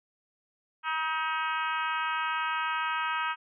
harmonic tone with a mistuned harmonic, 317.6 Hz, D#4, 36 cents sharp, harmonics 3 / 4 / 5 / 6 / 7 / 8 / 9 / 10, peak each -33 / -32 / -34 / -42 / -42 / -38 / -42 / -45 dBFS, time 0.83-3.36 s, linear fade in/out 50 ms, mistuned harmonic 5, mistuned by -16 cents, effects none

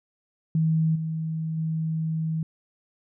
sine tone with level steps, 160 Hz, D#3, 49 cents sharp, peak -19 / -26 / -24 dBFS, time 0.55-2.43 s, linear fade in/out 2 ms, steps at 0.95 / 1.57 s, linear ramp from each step 10 ms, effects none

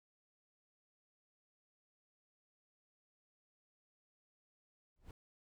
brown noise with exponential growth, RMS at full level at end -44 dBFS, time 4.96-5.11 s, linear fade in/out 2 ms, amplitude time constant 31 ms, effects none

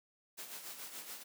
white noise with tremolo, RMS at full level -45 dBFS, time 0.37-1.24 s, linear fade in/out 20 ms, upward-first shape sine, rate 7 Hz, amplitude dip 55%, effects high-pass 200 Hz 12 dB/octave

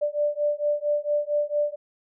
sine beating tone pair, 587.3 / 591.7 Hz, D5 / D5, 0 / +13 cents, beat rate 4.4 Hz, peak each -25 dBFS, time 0.01-1.76 s, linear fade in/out 20 ms, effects none

